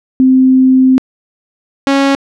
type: tone pair in turn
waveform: sine / sawtooth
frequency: 260 / 275.5 Hz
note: C4 / C#4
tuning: -11 / -11 cents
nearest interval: minor second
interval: 100 cents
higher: second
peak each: -4 dBFS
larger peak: neither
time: 0.2-0.98 / 1.87-2.15 s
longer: first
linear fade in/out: 0 ms
effects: low-pass 5000 Hz 12 dB/octave